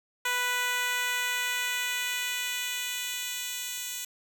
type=tone with high-pass filter sweep; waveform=10% pulse; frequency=493.9 Hz; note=B4; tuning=in tune; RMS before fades=-31 dBFS; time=0.25-4.05 s; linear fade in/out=5 ms; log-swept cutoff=990 to 4800 Hz; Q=0.87; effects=8-bit